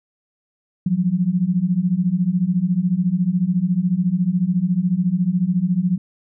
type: beating tone pair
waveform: sine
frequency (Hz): 171.4 / 185.4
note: F3 / F#3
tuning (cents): -32 / +4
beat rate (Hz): 14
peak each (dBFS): -20 / -18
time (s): 0.86-5.98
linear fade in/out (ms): 5
effects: none